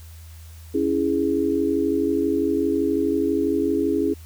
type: chord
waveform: sine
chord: C# minor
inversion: none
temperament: equal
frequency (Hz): 277.2 / 329.6 / 415.3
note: C#4 / E4 / G#4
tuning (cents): 0 / 0 / 0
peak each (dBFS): -23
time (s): 0.74-4.14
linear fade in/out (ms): 10
effects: added 81 Hz sine -39 dBFS peak until 4.25 s + white hiss -51 dBFS RMS until 4.25 s